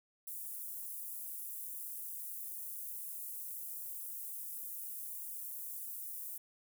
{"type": "high-pass noise", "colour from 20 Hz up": "pink", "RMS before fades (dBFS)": -44, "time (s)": [0.27, 6.38], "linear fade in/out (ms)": 5, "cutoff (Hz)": 11000, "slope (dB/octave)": 24, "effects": []}